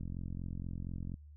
click train, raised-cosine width 5 ms, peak -29 dBFS, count 51, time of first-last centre 0.01-1.141 s, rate 44.2 Hz, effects added 74 Hz sine -51 dBFS peak until 1.36 s

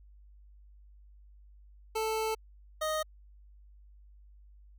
25% pulse tone pair in turn, 440 / 622.3 Hz, A4 / D#5, 0 / 0 cents, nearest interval tritone, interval 600 cents, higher second, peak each -26 / -26 dBFS, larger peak neither, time 1.95-2.35 / 2.81-3.03 s, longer first, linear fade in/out 10 ms, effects added 50 Hz sine -53 dBFS peak until 4.78 s

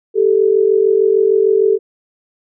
sine tone pair together, 392 / 438.6 Hz, G4 / A4, 0 / -6 cents, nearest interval major second, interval 194 cents, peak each -12 dBFS, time 0.14-1.79 s, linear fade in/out 50 ms, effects none

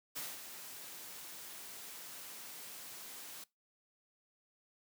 white noise with ADSR envelope, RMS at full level -41 dBFS, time 0.15-3.44 s, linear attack 19 ms, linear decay 210 ms, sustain -8 dB, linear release 5 ms, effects noise-tail reverb RT60 0.2 s tail -21 dB re dry + high-pass 150 Hz 12 dB/octave

